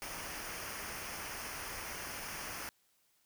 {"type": "noise with comb filter", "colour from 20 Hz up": "pink", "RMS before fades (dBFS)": -43, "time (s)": [0.02, 2.69], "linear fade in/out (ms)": 0, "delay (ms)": 0.26, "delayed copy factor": -0.65, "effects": ["white hiss -73 dBFS RMS until 3.25 s"]}